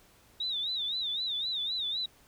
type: tone with vibrato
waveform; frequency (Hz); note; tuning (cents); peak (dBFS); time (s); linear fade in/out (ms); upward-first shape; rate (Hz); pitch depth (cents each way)
sine; 3734; A#7; +2; -30; 0.4-2.06; 5; sine; 3.9; 130
effects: pink hiss -61 dBFS RMS until 2.27 s